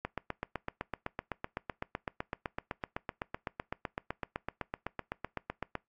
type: click train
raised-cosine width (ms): 0.5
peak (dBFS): -19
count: 46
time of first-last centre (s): 0.05-5.753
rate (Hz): 7.89
effects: noise-tail reverb RT60 0.2 s tail -23 dB re dry + AAC 64 kbps